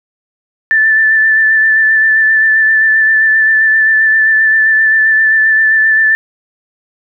sine tone with vibrato, 1761 Hz, A6, 1 cent sharp, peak -6 dBFS, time 0.71-6.15 s, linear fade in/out 0 ms, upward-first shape sine, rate 7.6 Hz, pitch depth 20 cents each way, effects none

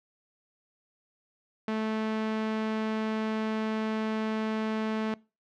sawtooth tone, 218.5 Hz, A3, 12 cents flat, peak -24 dBFS, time 1.68-5.14 s, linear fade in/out 2 ms, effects noise-tail reverb RT60 0.3 s tail -23 dB re dry + low-pass 3000 Hz 12 dB/octave

